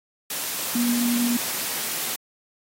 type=tone in noise; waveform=sine; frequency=239.6 Hz; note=A#3; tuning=48 cents sharp; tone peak=-20 dBFS; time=0.75-1.37 s; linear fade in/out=5 ms; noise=white; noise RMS=-28 dBFS; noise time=0.3-2.16 s; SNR=+5 dB; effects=high-pass 150 Hz 12 dB/octave + AAC 48 kbps